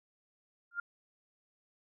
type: tone with exponential growth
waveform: sine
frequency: 1400 Hz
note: F6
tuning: 4 cents sharp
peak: -29 dBFS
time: 0.71-0.8 s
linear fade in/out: 5 ms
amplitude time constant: 19 ms
effects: none